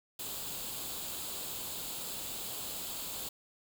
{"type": "noise with comb filter", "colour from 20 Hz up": "white", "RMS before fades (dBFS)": -40, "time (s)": [0.19, 3.29], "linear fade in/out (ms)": 5, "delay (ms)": 0.26, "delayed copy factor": 0.6, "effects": []}